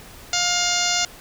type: harmonic tone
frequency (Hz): 707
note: F5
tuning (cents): +21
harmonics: 1 / 2 / 3 / 4 / 5 / 6 / 7 / 8 / 9 / 10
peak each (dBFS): -28 / -28 / -28 / -28 / -28 / -28 / -28 / -28 / -28 / -28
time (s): 0.33-1.05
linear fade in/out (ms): 2
effects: pink hiss -43 dBFS RMS until 1.2 s